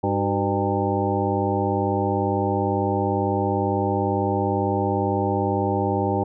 harmonic tone with a mistuned harmonic, 100 Hz, G2, 35 cents sharp, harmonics 1 / 2 / 3 / 4 / 5 / 6 / 8 / 9, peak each -26 / -28 / -28 / -27 / -29 / -31 / -26 / -30 dBFS, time 0.03-6.24 s, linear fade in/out 10 ms, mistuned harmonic 4, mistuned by -79 cents, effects none

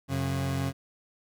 30% pulse tone pair together, 91.07 / 135.7 Hz, F#2 / C#3, -27 / -36 cents, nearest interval perfect fifth, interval 691 cents, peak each -30 / -26 dBFS, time 0.08-0.73 s, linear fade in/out 50 ms, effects none

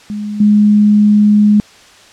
sine tone with level steps, 208.7 Hz, G#3, 9 cents sharp, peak -18 / -5 dBFS, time 0.1-1.6 s, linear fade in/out 0 ms, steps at 0.4 s, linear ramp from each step 5 ms, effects white hiss -41 dBFS RMS until 2.12 s + low-pass 6000 Hz 12 dB/octave

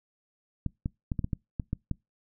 clicks, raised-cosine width 5 ms, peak -17 dBFS, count 9, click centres 0.663 / 0.859 / 1.118 / 1.192 / 1.244 / 1.332 / 1.598 / 1.731 / 1.913 s, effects noise-tail reverb RT60 0.2 s tail -25 dB re dry

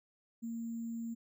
sine tone with sample-and-hold, 230 Hz, A#3, 23 cents flat, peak -37 dBFS, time 0.42-1.15 s, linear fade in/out 20 ms, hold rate 7350 Hz, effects none

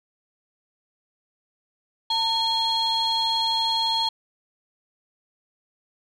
sine tone cluster, 903 / 3304 / 4221 Hz, A5 / G#7 / C8, +45 / -10 / +14 cents, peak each -24 dBFS, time 2.1-4.09 s, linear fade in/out 5 ms, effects tanh soft clip ceiling -15 dBFS

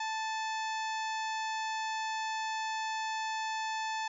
harmonic tone with a mistuned harmonic, 880 Hz, A5, in tune, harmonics 1 / 2 / 3 / 4 / 5 / 6 / 7 / 8, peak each -34 / -40 / -44 / -46 / -48 / -50 / -51 / -52 dBFS, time 0-4.08 s, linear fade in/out 5 ms, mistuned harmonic 3, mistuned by -42 cents, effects none

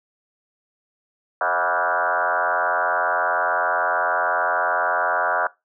sine tone with frequency modulation, 1069 Hz, C6, 37 cents sharp, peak -18 dBFS, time 1.41-5.47 s, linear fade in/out 2 ms, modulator 86.8 Hz, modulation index 5.7, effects noise-tail reverb RT60 0.2 s tail -20 dB re dry

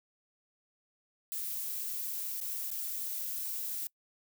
violet noise with dropouts, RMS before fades -37 dBFS, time 1.32-3.87 s, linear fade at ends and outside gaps 0 ms, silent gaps 2.402-2.413 / 2.704-2.714 s, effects noise-tail reverb RT60 0.1 s tail -24 dB re dry

